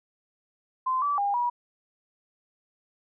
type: tone with pitch steps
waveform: sine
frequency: 1034 / 1155 / 807 / 966 Hz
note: C6 / D6 / G#5 / B5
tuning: -21 / -29 / -50 / -39 cents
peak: -23 dBFS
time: 0.86-1.5 s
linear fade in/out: 10 ms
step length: 160 ms
effects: none